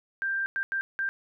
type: tone bursts at uneven times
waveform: sine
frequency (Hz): 1581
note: G6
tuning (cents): +14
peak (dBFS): -26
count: 4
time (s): 0.22-0.46 / 0.56-0.63 / 0.72-0.81 / 0.99-1.09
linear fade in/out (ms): 0
effects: none